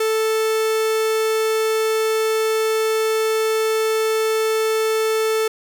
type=tone; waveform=45% pulse; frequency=440 Hz; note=A4; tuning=in tune; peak=-17 dBFS; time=0-5.48 s; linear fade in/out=5 ms; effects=none